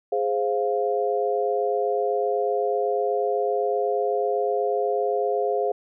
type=chord; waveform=sine; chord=F minor; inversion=first; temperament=equal; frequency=415.3 / 523.3 / 698.5 Hz; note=Ab4 / C5 / F5; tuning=0 / 0 / 0 cents; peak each=-24 / -26 / -26 dBFS; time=0.12-5.72 s; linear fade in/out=5 ms; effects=none